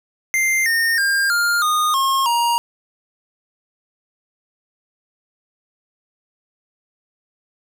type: tone with pitch steps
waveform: square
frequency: 2093 / 1832.6 / 1604.6 / 1405 / 1230.2 / 1077.2 / 943.2 Hz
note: C7 / A#6 / G6 / F6 / D#6 / C#6 / A#5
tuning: 0 / -30 / +40 / +10 / -20 / -50 / +20 cents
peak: -16 dBFS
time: 0.34-2.58 s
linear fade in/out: 0 ms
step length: 320 ms
effects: none